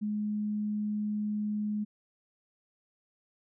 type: tone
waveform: sine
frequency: 210.1 Hz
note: G#3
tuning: 20 cents sharp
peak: -29 dBFS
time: 0.01-1.85 s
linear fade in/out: 20 ms
effects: none